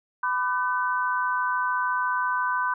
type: tone cluster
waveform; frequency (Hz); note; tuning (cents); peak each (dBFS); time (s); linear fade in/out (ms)
sine; 999 / 1185 / 1518; B5 / D6 / F#6; +20 / +15 / +44; -25 / -31 / -27; 0.23-2.74; 5
effects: none